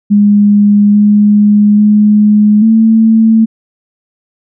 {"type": "tone with pitch steps", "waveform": "sine", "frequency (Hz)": [205.4, 207.6, 209.8, 222.9], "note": ["G#3", "G#3", "G#3", "A3"], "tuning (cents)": [-19, 0, 18, 23], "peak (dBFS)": -3, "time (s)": [0.1, 3.46], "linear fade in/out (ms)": 20, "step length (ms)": 840, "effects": []}